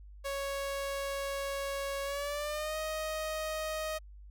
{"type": "tone with pitch glide", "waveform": "sawtooth", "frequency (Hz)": [554.4, 625.9], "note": ["C#5", "D#5"], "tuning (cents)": [0, 10], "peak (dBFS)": -30, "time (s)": [0.24, 3.99], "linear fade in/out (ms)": 20, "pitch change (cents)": 210, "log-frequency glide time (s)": [2.04, 2.77], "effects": ["added 50 Hz sine -48 dBFS peak until 4.3 s"]}